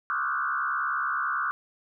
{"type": "tone with frequency modulation", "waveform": "sine", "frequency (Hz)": 1318.5, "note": "E6", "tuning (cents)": 0, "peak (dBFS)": -25, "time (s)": [0.1, 1.51], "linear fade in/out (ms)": 0, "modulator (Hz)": 69.3, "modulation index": 3.1, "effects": []}